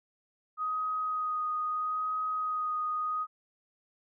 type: tone with vibrato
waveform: sine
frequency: 1250 Hz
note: D#6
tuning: 8 cents sharp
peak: -29 dBFS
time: 0.57-3.27 s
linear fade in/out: 50 ms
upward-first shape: sine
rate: 0.76 Hz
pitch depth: 14 cents each way
effects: none